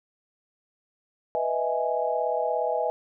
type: chord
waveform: sine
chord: E major seventh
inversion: second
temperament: equal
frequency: 493.9 / 622.3 / 659.3 / 830.6 Hz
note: B4 / D#5 / E5 / G#5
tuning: 0 / 0 / 0 / 0 cents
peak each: -29 dBFS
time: 1.35-2.9 s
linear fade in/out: 0 ms
effects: none